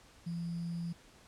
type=tone with sample-and-hold; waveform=sine; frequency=170 Hz; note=F3; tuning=46 cents flat; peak=-35 dBFS; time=0.26-0.93 s; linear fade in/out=10 ms; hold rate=4900 Hz; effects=pink hiss -60 dBFS RMS until 1.27 s + low-pass 9000 Hz 12 dB/octave